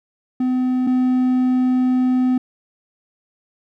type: tone pair in turn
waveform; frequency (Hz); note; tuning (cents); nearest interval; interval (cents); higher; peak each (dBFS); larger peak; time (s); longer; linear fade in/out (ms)
triangle; 254.1 / 254.1; B3 / B3; +49 / +49; unison; 0; neither; -14 / -12; second; 0.4-0.87 / 0.87-2.38; second; 5
effects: none